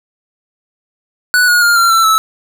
square tone with pitch steps, 1480 / 1443.7 / 1408.3 / 1373.7 / 1340 / 1307.2 Hz, F#6 / F#6 / F6 / F6 / E6 / E6, 0 / -43 / +14 / -29 / +28 / -15 cents, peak -8 dBFS, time 1.34-2.18 s, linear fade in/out 0 ms, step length 140 ms, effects none

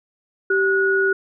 sine tone pair together, 387.9 / 1457 Hz, G4 / F#6, -18 / -27 cents, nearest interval octave + major seventh, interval 2291 cents, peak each -18 dBFS, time 0.5-1.13 s, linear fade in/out 5 ms, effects none

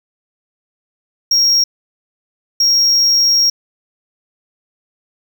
triangle tone bursts at uneven times, 5588 Hz, F8, in tune, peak -8 dBFS, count 2, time 1.31-1.64 / 2.6-3.5 s, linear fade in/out 5 ms, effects none

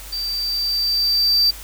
triangle tone with level ramp, 4661 Hz, D8, 14 cents flat, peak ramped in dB -22 to -11 dBFS, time 0.12-1.51 s, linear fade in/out 10 ms, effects added 50 Hz sine -37 dBFS peak until 1.63 s + white hiss -38 dBFS RMS until 1.63 s

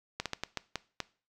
slowing click train, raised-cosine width 0.2 ms, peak -15 dBFS, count 7, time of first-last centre 0.2-1.003 s, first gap 57 ms, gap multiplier 1.34, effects noise-tail reverb RT60 0.4 s tail -20 dB re dry

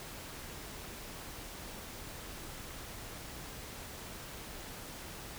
silence, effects pink hiss -46 dBFS RMS until 5.38 s

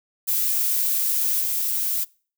violet noise with level steps, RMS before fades -22 / -24 dBFS, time 0.27-2.05 s, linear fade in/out 20 ms, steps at 1.4 s, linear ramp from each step 20 ms, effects noise-tail reverb RT60 0.4 s tail -24 dB re dry

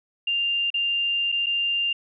sine tone with dropouts, 2794 Hz, F7, in tune, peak -21 dBFS, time 0.27-1.93 s, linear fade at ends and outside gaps 5 ms, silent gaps 0.703-0.741 / 1.319-1.323 / 1.461-1.466 s, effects none

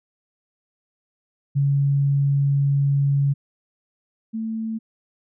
sine tone pair in turn, 140.2 / 222.6 Hz, C#3 / A3, +20 / +20 cents, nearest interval minor sixth, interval 800 cents, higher second, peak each -16 / -24 dBFS, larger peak first, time 1.55-3.34 / 4.33-4.79 s, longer first, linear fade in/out 20 ms, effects none

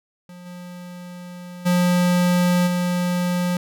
square tone with level steps, 177.9 Hz, F3, 32 cents sharp, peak -39 / -35 / -16 / -20 dBFS, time 0.29-3.57 s, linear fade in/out 2 ms, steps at 0.45 / 1.65 / 2.66 s, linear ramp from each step 20 ms, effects none

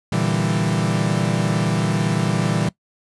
40% pulse chord, E half-diminished seventh, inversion second, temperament equal, 116.54 / 146.83 / 164.81 / 196 Hz, Bb2 / D3 / E3 / G3, 0 / 0 / 0 / 0 cents, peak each -23 / -24 / -21 / -23 dBFS, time 0.12-2.69 s, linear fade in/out 5 ms, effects noise-tail reverb RT60 0.1 s tail -20 dB re dry + resampled to 24000 Hz

